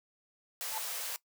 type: high-pass noise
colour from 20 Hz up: white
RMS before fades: -38 dBFS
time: 0.61-1.16 s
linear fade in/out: 0 ms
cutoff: 450 Hz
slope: 96 dB/octave
type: tone with exponential growth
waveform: sine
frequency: 880 Hz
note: A5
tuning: in tune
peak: -33 dBFS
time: 0.64-0.78 s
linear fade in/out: 1 ms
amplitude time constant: 30 ms
effects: noise-tail reverb RT60 0.1 s tail -19 dB re dry